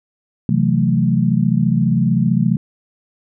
sine chord, F# half-diminished seventh, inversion second, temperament equal, 130.81 / 164.81 / 185 / 220 Hz, C3 / E3 / F#3 / A3, 0 / 0 / 0 / 0 cents, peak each -18 dBFS, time 0.49-2.57 s, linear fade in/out 2 ms, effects none

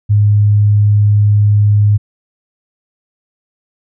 sine tone, 103.83 Hz, G#2, in tune, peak -6 dBFS, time 0.09-1.98 s, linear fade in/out 20 ms, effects none

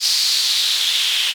white noise with band-pass filter sweep, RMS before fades -18 dBFS, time 0-1.34 s, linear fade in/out 50 ms, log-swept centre 4700 to 3100 Hz, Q 4.1, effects none

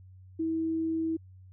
sine tone, 324 Hz, E4, 30 cents flat, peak -27 dBFS, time 0.39-1.17 s, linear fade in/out 10 ms, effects added 93 Hz sine -49 dBFS peak until 1.52 s

